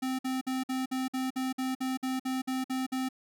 square tone bursts, 260 Hz, C4, 11 cents flat, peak -30 dBFS, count 14, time 0.02-3.089 s, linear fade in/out 10 ms, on 170 ms, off 53 ms, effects none

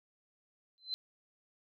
sine tone with exponential growth, 4065 Hz, B7, 49 cents sharp, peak -30 dBFS, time 0.78-0.94 s, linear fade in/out 0 ms, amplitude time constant 33 ms, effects none

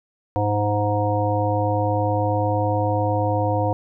harmonic tone, 103.83 Hz, G#2, in tune, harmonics 1 / 3 / 5 / 7 / 9, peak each -22 / -27 / -24 / -25 / -27 dBFS, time 0.36-3.73 s, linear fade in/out 0 ms, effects none

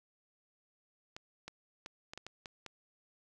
clicks, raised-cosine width 0.2 ms, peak -27 dBFS, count 8, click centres 1.165 / 1.48 / 1.861 / 2.135 / 2.176 / 2.266 / 2.458 / 2.663 s, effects none

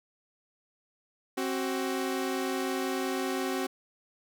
sawtooth tone pair together, 265.7 / 375.7 Hz, C4 / F#4, +27 / +26 cents, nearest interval tritone, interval 599 cents, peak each -28 dBFS, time 1.37-3.67 s, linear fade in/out 10 ms, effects none

